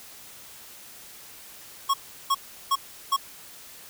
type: tone bursts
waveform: square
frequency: 1098 Hz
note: C#6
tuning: 17 cents flat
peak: -20 dBFS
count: 4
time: 1.89-3.166 s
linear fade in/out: 10 ms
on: 49 ms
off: 360 ms
effects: white hiss -46 dBFS RMS until 3.89 s